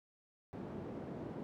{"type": "band-pass noise", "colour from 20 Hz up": "white", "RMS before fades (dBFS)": -45, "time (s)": [0.53, 1.43], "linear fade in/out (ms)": 0, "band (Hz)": [120, 360], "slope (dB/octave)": 12, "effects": []}